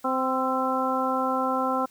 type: harmonic tone with a mistuned harmonic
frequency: 260 Hz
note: C4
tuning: 11 cents flat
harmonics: 1 / 2 / 3 / 4 / 5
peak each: -29 / -29 / -29 / -29 / -29 dBFS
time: 0.04-1.86 s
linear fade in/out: 10 ms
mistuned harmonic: 5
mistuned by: +39 cents
effects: white hiss -57 dBFS RMS until 1.9 s